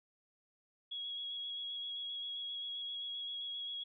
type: tone with vibrato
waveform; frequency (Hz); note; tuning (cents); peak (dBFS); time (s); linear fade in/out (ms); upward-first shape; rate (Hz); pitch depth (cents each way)
sine; 3325; G#7; +1; -39; 0.91-3.84; 10; square; 7.6; 11
effects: none